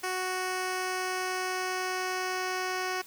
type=tone with low-pass filter sweep; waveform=10% pulse; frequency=370 Hz; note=F#4; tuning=in tune; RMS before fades=-32 dBFS; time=0.03-3.02 s; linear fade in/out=10 ms; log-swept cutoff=10000 to 6000 Hz; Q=1.1; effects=white hiss -51 dBFS RMS until 3.06 s